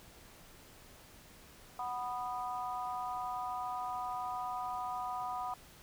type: harmonic tone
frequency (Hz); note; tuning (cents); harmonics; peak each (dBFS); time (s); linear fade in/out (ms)
246.9; B3; 0; 3 / 4 / 5; -39 / -40 / -42; 1.79-5.54; 2
effects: pink hiss -57 dBFS RMS until 5.82 s